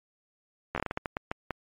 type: slowing click train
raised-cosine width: 0.5 ms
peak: -15 dBFS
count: 12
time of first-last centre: 0.75-1.507 s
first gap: 12 ms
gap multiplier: 1.32
effects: MP3 64 kbps